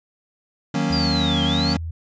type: chord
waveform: square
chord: D# minor seventh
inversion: none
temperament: equal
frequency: 155.56 / 185 / 233.1 / 277.2 Hz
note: D#3 / F#3 / A#3 / C#4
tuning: 0 / 0 / 0 / 0 cents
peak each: -26 dBFS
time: 0.74-1.77 s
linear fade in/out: 5 ms
type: tone with pitch glide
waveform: sine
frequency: 79.4 to 82.06 Hz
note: D#2 to E2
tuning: +36 to -7 cents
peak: -26 dBFS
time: 0.9-1.91 s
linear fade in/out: 5 ms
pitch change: +57 cents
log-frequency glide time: 1.14-1.43 s
type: linear two-way sweep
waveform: sine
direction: down then up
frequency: 4909 to 3104 to 4630 Hz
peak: -23 dBFS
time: 0.92-1.74 s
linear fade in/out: 10 ms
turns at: 1.44 s
effects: resampled to 16000 Hz